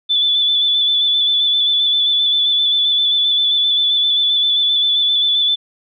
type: tone with vibrato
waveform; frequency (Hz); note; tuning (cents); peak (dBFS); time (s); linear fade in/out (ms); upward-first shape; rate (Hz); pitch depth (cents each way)
sine; 3484; A7; -18; -12; 0.09-5.56; 20; square; 7.6; 21
effects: none